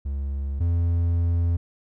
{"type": "tone pair in turn", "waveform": "triangle", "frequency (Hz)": [69.3, 85.3], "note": ["C#2", "F2"], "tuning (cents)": [0, -40], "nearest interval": "major third", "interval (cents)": 360, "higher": "second", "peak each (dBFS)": [-23, -17], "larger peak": "second", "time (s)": [[0.05, 0.6], [0.6, 1.57]], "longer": "second", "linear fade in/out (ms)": 10, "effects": []}